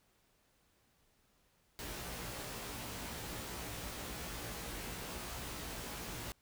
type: noise with comb filter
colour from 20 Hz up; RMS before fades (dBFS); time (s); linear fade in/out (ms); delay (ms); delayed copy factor
pink; -44; 1.79-6.32; 0; 17; +1
effects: pink hiss -73 dBFS RMS until 6.41 s